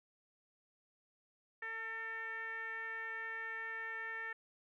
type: tone with low-pass filter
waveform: 10% pulse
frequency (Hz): 449.4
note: A4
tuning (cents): +37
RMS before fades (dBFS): -43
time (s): 1.62-4.33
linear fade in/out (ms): 5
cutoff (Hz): 1900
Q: 8.3
effects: none